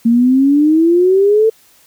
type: exponential sweep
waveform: sine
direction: up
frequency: 227.7 to 450.7 Hz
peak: -7 dBFS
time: 0.05-1.5 s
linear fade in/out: 10 ms
effects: white hiss -49 dBFS RMS until 1.86 s